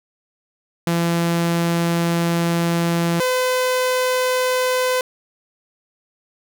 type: tone pair in turn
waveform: sawtooth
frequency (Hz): 169.5 / 507.9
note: E3 / B4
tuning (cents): +49 / +48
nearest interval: octave + perfect fifth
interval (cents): 1899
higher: second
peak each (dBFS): -13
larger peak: neither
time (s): 0.87-3.2 / 3.2-5.01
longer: first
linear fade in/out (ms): 2
effects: none